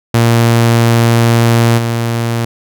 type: tone with level steps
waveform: sawtooth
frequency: 116.54 Hz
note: A#2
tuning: in tune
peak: -3 / -9 dBFS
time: 0.14-2.45 s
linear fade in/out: 5 ms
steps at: 1.77 s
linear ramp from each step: 20 ms
effects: none